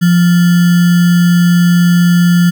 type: tone with sample-and-hold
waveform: sine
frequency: 174.61 Hz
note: F3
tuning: in tune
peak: -5 dBFS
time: 0.01-2.51 s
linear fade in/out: 20 ms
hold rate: 1575 Hz
effects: none